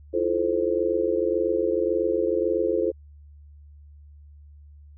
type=chord; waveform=sine; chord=F major seventh; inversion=third; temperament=just; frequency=327.4 / 349.2 / 436.5 / 523.8 Hz; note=E4 / F4 / A4 / C5; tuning=-12 / 0 / -14 / +2 cents; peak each=-30 / -26 / -25 / -26 dBFS; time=0.13-2.92 s; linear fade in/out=20 ms; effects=added 73 Hz sine -45 dBFS peak until 4.97 s